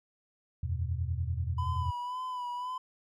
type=chord; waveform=sine; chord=E suspended second; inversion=none; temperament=just; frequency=82.41 / 92.71 / 123.61 Hz; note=E2 / F#2 / B2; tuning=0 / +4 / +2 cents; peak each=-32 / -35 / -36 dBFS; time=0.63-1.91 s; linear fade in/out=5 ms
type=tone with vibrato; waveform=triangle; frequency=995 Hz; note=B5; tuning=13 cents sharp; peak=-32 dBFS; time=1.58-2.78 s; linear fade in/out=5 ms; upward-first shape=sine; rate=1.9 Hz; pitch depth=42 cents each way
effects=none